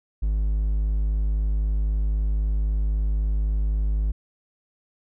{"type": "tone", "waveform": "triangle", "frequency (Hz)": 51.91, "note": "G#1", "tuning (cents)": 0, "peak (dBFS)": -18, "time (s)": [0.22, 4.12], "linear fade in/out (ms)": 10, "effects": []}